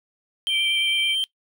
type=tone; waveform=triangle; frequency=3136 Hz; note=G7; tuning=in tune; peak=-19 dBFS; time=0.47-1.24 s; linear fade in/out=0 ms
type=tone with vibrato; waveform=sine; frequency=2349 Hz; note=D7; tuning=in tune; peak=-24 dBFS; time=0.49-1.16 s; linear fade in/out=50 ms; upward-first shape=square; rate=9.2 Hz; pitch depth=14 cents each way
effects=noise-tail reverb RT60 0.1 s tail -20 dB re dry